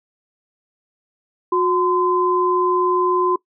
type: tone pair together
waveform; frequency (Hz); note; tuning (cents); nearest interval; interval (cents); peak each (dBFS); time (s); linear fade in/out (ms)
sine; 362.7 / 1026; F#4 / C6; -34 / -34; octave + tritone; 1800; -17 / -18; 1.52-3.36; 5
effects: noise-tail reverb RT60 0.1 s tail -21 dB re dry